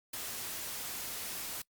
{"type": "noise", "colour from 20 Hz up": "white", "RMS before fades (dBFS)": -40, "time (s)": [0.13, 1.62], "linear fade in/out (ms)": 5, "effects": ["noise-tail reverb RT60 0.1 s tail -24 dB re dry", "Opus 48 kbps"]}